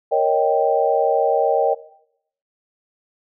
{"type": "chord", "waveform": "sine", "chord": "Eb dominant seventh", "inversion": "second", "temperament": "equal", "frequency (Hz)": [466.2, 554.4, 622.3, 784], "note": ["Bb4", "Db5", "Eb5", "G5"], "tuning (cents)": [0, 0, 0, 0], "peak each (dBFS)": -20, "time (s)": [0.11, 1.75], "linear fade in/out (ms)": 20, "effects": ["noise-tail reverb RT60 0.7 s tail -17 dB re dry"]}